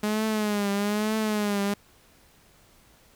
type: tone with vibrato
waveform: sawtooth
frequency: 209.2 Hz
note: G#3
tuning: 13 cents sharp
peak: -20 dBFS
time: 0.03-1.74 s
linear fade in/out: 5 ms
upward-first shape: triangle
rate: 1.1 Hz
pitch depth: 87 cents each way
effects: pink hiss -58 dBFS RMS until 3.15 s